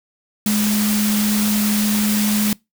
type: tone in noise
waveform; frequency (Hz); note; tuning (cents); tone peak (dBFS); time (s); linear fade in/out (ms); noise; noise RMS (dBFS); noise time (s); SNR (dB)
sine; 210; G#3; +19; -16; 0.46-2.53; 2; white; -23; 0.46-2.53; +4
effects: noise-tail reverb RT60 0.2 s tail -24 dB re dry